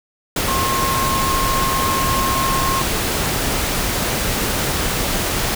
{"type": "tone in noise", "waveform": "sine", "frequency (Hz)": 1071, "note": "C6", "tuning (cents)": 40, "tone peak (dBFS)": -19, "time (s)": [0.48, 2.82], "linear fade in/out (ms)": 5, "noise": "pink", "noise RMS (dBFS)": -20, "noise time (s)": [0.36, 5.55], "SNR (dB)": -2, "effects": []}